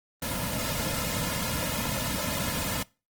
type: noise with comb filter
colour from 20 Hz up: pink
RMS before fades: -30 dBFS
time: 0.22-2.83 s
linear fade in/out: 5 ms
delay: 2.6 ms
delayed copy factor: -0.95
effects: noise-tail reverb RT60 0.3 s tail -23 dB re dry + Opus 24 kbps